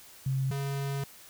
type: tone pair in turn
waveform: sine / square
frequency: 133.5 / 138.82 Hz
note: C3 / C#3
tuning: +35 / +3 cents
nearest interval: minor second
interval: 68 cents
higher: second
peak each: -26 / -31 dBFS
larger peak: first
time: 0.26-0.51 / 0.51-1.04 s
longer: second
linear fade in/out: 5 ms
effects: white hiss -52 dBFS RMS until 1.29 s